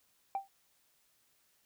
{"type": "tone with exponential decay", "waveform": "sine", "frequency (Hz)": 784, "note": "G5", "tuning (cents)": 0, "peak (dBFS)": -27, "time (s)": [0.35, 0.48], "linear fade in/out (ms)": 1, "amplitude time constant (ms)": 28, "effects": ["tanh soft clip ceiling -28 dBFS", "white hiss -72 dBFS RMS until 1.65 s"]}